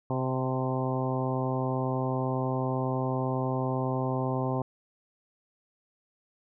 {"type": "harmonic tone with a mistuned harmonic", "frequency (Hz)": 130, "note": "C3", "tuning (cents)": -11, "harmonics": [1, 2, 3, 4, 5, 6, 7, 8], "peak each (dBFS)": [-30, -33, -35, -36, -37, -38, -38, -39], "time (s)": [0.1, 4.62], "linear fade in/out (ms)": 2, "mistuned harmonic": 7, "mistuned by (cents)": -23, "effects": []}